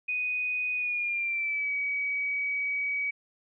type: tone with pitch glide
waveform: sine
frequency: 2489 to 2269 Hz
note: D#7 to C#7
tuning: 0 to +40 cents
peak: -27 dBFS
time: 0.08-3.11 s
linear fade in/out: 10 ms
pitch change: -160 cents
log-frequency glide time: 0.74-1.73 s
effects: none